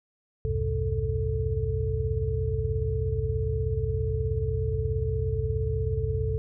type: tone cluster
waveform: sine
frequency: 64 / 82.6 / 99.4 / 128.9 / 440.4 Hz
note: C2 / E2 / G2 / C3 / A4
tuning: -38 / +4 / +25 / -26 / +2 cents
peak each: -31 dBFS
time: 0.45-6.38 s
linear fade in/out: 0 ms
effects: none